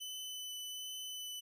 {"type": "tone with vibrato", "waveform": "sawtooth", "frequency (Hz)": 3008, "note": "F#7", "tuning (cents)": 28, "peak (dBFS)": -39, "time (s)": [0, 1.41], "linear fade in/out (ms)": 20, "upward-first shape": "triangle", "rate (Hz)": 1.3, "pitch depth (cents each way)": 11, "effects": []}